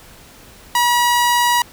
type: tone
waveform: sawtooth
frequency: 964 Hz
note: B5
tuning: 42 cents flat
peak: -9 dBFS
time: 0.75-1.62 s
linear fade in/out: 2 ms
effects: pink hiss -43 dBFS RMS until 1.72 s